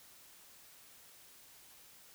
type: silence
effects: white hiss -59 dBFS RMS until 2.14 s